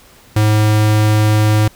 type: tone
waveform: square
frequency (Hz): 106.9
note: A2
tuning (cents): -49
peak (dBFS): -10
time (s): 0.36-1.68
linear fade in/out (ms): 5
effects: pink hiss -45 dBFS RMS until 1.75 s